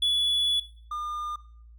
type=tone pair in turn; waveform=triangle; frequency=3417 / 1208.1 Hz; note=G#7 / D6; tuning=+49 / +49 cents; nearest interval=octave + tritone; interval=1800 cents; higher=first; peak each=-20 / -28 dBFS; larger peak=first; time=0.02-0.6 / 0.91-1.36 s; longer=first; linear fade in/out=5 ms; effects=noise-tail reverb RT60 0.6 s tail -19 dB re dry + added 57 Hz sine -47 dBFS peak until 1.78 s